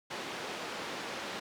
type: band-pass noise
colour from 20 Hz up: pink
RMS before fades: -40 dBFS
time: 0.1-1.4 s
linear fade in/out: 10 ms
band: 300 to 4500 Hz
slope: 12 dB/octave
effects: none